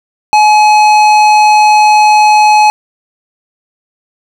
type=tone with tanh clipping; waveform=sine; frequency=848 Hz; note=G#5; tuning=36 cents sharp; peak=-5 dBFS; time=0.33-2.7 s; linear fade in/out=0 ms; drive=15 dB; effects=none